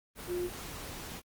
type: tone in noise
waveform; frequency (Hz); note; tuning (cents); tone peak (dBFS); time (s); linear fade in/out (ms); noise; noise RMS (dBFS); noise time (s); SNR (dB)
sine; 355.1; F4; +29; -31; 0.27-0.5; 50; pink; -43; 0.15-1.22; +9
effects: Opus 24 kbps